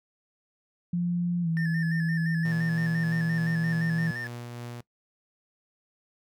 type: tone with pitch glide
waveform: sine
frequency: 174.61 to 163.86 Hz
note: F3 to E3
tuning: 0 to -10 cents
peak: -24 dBFS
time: 0.93-4.11 s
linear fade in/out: 5 ms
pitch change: -110 cents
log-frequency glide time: 1.42-1.48 s
type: tone with vibrato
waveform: triangle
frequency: 1760 Hz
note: A6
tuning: in tune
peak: -31 dBFS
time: 1.57-4.27 s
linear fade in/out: 0 ms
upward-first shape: square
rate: 5.8 Hz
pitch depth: 45 cents each way
type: tone with tremolo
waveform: sawtooth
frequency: 120 Hz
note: B2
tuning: 49 cents flat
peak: -32 dBFS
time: 2.45-4.81 s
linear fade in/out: 5 ms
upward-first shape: triangle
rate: 3.3 Hz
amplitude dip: 25%
effects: noise-tail reverb RT60 0.1 s tail -21 dB re dry